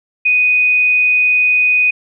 sine tone, 2489 Hz, D#7, in tune, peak -9 dBFS, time 0.25-1.91 s, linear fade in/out 10 ms, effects none

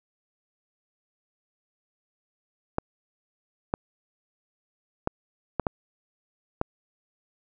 clicks, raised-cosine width 1 ms, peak -10 dBFS, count 6, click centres 2.784 / 3.739 / 5.074 / 5.597 / 5.668 / 6.614 s, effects none

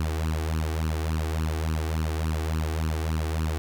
sawtooth tone with flanger, 79.1 Hz, D#2, 29 cents sharp, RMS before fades -27 dBFS, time 0-3.58 s, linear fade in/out 0 ms, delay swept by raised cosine 0.69 to 2.69 ms, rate 3.5 Hz, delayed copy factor +0.8, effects none

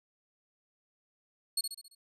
25% pulse tone with echo, 4344 Hz, C#8, 36 cents flat, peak -23 dBFS, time 1.57-1.61 s, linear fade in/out 5 ms, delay 68 ms, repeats 5, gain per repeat -6 dB, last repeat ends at 1.95 s, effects none

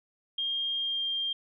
sine tone with pitch glide, 3218 to 3196 Hz, G7 to G7, +45 to +33 cents, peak -28 dBFS, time 0.38-1.33 s, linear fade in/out 5 ms, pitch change -12 cents, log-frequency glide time 0.77-1.04 s, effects none

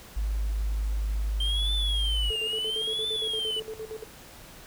sine tone, 51.91 Hz, G#1, in tune, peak -25 dBFS, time 0.16-2.31 s, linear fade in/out 10 ms
triangle tone with vibrato, 3140 Hz, G7, 2 cents sharp, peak -26 dBFS, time 1.4-3.6 s, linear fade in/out 5 ms, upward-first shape triangle, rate 0.74 Hz, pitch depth 210 cents each way
sine tone with tremolo, 438.6 Hz, A4, 6 cents flat, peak -33 dBFS, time 2.3-4.04 s, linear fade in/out 5 ms, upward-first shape square, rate 8.7 Hz, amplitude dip 80%
effects pink hiss -48 dBFS RMS until 4.66 s

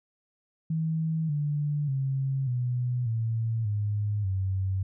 sine tone with pitch steps, 160.4 / 147.09 / 134.88 / 123.69 / 113.42 / 104.01 / 95.37 Hz, E3 / D3 / C#3 / B2 / A#2 / G#2 / G2, -47 / +3 / -47 / +3 / -47 / +3 / -47 cents, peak -25 dBFS, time 0.7-4.83 s, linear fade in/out 5 ms, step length 590 ms, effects none

